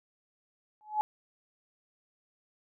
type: tone with exponential growth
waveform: sine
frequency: 851 Hz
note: G#5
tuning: 42 cents sharp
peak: -21 dBFS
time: 0.81-1.01 s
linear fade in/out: 0 ms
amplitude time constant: 42 ms
effects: none